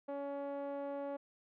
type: tone with low-pass filter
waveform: 5% pulse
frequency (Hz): 281.5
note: C#4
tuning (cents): +27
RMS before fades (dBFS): -41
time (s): 0.08-1.17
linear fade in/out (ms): 10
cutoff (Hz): 600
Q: 2.2
effects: none